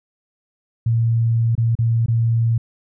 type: tone with dropouts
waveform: sine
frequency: 115.2 Hz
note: A#2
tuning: 20 cents flat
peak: -14 dBFS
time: 0.86-2.58 s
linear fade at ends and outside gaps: 5 ms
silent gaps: 1.553-1.578 / 1.753-1.788 / 2.061-2.082 s
effects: none